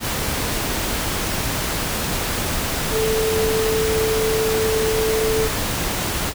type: tone in noise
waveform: sine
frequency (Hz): 440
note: A4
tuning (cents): 0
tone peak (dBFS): -18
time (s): 2.91-5.5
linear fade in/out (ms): 50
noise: pink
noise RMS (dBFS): -23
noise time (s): 0-6.34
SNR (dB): +2
effects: none